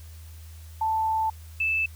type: tone pair in turn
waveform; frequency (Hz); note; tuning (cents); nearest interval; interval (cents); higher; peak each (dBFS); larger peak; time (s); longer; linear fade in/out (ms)
sine; 882 / 2632; A5 / E7; +4 / -3; octave + perfect fifth; 1893; second; -22; neither; 0.81-1.3 / 1.6-1.86; first; 5
effects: added 80 Hz sine -41 dBFS peak until 1.95 s + white hiss -54 dBFS RMS until 1.95 s